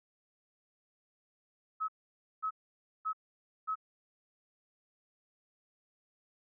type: tone bursts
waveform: sine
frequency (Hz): 1285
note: E6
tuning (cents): -45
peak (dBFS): -31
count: 4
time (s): 1.8-3.756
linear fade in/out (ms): 20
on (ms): 84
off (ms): 540
effects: none